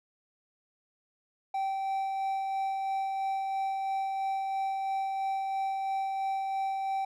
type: tone with tremolo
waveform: triangle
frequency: 776 Hz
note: G5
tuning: 18 cents flat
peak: -26 dBFS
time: 1.54-7.05 s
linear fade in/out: 5 ms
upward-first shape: sine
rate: 3 Hz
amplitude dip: 25%
effects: none